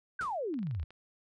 sine exponential sweep, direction down, 1596 to 69.3 Hz, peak -32 dBFS, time 0.19-0.84 s, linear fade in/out 5 ms
pink noise with exponential decay, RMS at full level -44 dBFS, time 0.21-0.41 s, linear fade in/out 0 ms, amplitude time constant 43 ms
clicks, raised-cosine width 0.3 ms, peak -38 dBFS, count 9, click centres 0.541 / 0.59 / 0.63 / 0.67 / 0.711 / 0.749 / 0.798 / 0.83 / 0.906 s
effects resampled to 22050 Hz

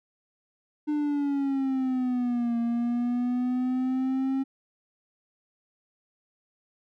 triangle exponential two-way sweep, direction down then up, 300.9 to 233.1 to 269.2 Hz, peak -22 dBFS, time 0.87-4.44 s, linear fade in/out 20 ms, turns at 2.58 s, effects none

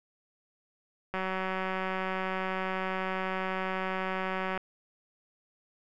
click train, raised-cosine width 0.5 ms, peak -18 dBFS, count 647, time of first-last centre 1.14-4.576 s, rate 188 Hz, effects none

